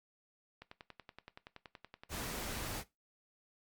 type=click train; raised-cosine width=0.3 ms; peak=-33 dBFS; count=21; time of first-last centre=0.62-2.507 s; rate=10.6 Hz
type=noise; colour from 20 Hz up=pink; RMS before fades=-41 dBFS; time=2.09-2.84 s; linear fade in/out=50 ms
effects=noise-tail reverb RT60 0.2 s tail -17 dB re dry + Opus 48 kbps